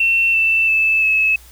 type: tone with pitch steps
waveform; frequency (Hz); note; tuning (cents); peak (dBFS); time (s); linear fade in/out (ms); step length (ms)
sine; 2700 / 2663 / 2626 / 2590; E7 / E7 / E7 / E7; +41 / +17 / -7 / -31; -12; 0-1.36; 5; 340
effects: added 60 Hz sine -43 dBFS peak until 1.51 s + white hiss -46 dBFS RMS until 1.51 s